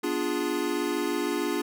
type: chord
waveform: square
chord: B diminished seventh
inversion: none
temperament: equal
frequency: 246.9 / 293.7 / 349.2 / 415.3 Hz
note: B3 / D4 / F4 / Ab4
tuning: 0 / 0 / 0 / 0 cents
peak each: -36 / -31 / -31 / -33 dBFS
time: 0.03-1.62 s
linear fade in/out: 10 ms
effects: none